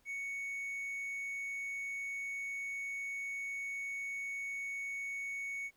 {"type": "tone", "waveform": "triangle", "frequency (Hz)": 2223, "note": "C#7", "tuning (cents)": 4, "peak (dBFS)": -36, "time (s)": [0.05, 5.71], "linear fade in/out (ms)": 50, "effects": ["pink hiss -72 dBFS RMS until 5.76 s"]}